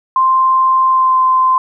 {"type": "tone with pitch glide", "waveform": "sine", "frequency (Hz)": [1046.5, 1036.3], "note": ["C6", "C6"], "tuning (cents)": [0, -17], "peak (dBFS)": -8, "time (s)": [0.16, 1.58], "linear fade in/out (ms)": 2, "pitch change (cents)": -17, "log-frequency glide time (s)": [0.86, 1.19], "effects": []}